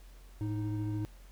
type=tone pair together; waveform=triangle; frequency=108.26 / 311.1 Hz; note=A2 / D#4; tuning=-28 / 0 cents; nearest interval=octave + tritone; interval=1828 cents; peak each=-31 / -35 dBFS; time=0.41-1.05 s; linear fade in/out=0 ms; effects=added 44 Hz sine -50 dBFS peak until 1.31 s + pink hiss -62 dBFS RMS until 1.31 s